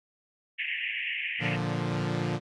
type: band-pass noise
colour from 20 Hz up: white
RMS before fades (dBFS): -32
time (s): 0.58-1.57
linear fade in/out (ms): 20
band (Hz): 1800 to 2900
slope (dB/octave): 96
type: chord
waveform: sawtooth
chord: Bb major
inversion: none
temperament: equal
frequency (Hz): 116.54 / 146.83 / 174.61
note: Bb2 / D3 / F3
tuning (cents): 0 / 0 / 0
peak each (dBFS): -28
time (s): 1.39-2.4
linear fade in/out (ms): 50
effects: low-pass 5000 Hz 12 dB/octave + Opus 32 kbps